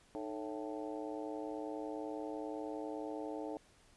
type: harmonic tone with a mistuned harmonic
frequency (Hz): 110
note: A2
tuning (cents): 0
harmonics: 3 / 4 / 5 / 6 / 7 / 8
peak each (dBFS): -43 / -45 / -47 / -49 / -50 / -51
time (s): 0.15-3.57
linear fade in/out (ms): 0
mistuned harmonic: 3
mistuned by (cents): -120
effects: pink hiss -66 dBFS RMS until 3.96 s + resampled to 24000 Hz